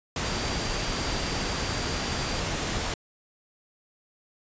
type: tone in noise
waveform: sine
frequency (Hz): 4714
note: D8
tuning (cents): +6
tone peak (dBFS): -39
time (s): 0.24-2.4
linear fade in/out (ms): 2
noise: pink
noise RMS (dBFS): -29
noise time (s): 0.16-2.94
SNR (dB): -13
effects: resampled to 16000 Hz